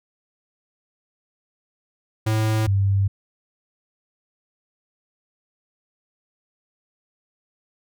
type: tone pair in turn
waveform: square / sine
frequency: 109.4 / 98.37 Hz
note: A2 / G2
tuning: -9 / +7 cents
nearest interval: major second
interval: 184 cents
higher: first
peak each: -19 / -16 dBFS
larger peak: second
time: 2.26-2.67 / 2.67-3.08 s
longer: neither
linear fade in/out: 10 ms
effects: none